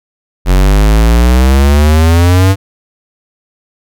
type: exponential sweep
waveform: square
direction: up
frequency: 44.84 to 98 Hz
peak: -5 dBFS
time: 0.45-2.56 s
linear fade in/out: 50 ms
effects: none